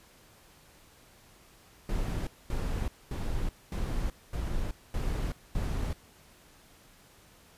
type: noise bursts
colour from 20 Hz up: brown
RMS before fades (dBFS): -31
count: 7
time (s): 1.89-5.93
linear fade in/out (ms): 2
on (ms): 380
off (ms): 230
effects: pink hiss -58 dBFS RMS until 7.57 s + resampled to 32000 Hz